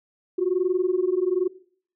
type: tone pair together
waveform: sine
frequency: 354.9 / 376 Hz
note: F4 / F#4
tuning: +28 / +28 cents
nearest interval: minor second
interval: 100 cents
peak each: -22 dBFS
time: 0.38-1.48 s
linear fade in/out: 10 ms
effects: noise-tail reverb RT60 0.5 s tail -18 dB re dry + tanh soft clip ceiling -13 dBFS